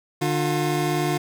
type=tone pair together; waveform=25% pulse; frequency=149.8 / 356.3 Hz; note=D3 / F4; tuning=+35 / +35 cents; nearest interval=octave + minor third; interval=1500 cents; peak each=-20 dBFS; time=0.21-1.18 s; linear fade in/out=10 ms; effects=none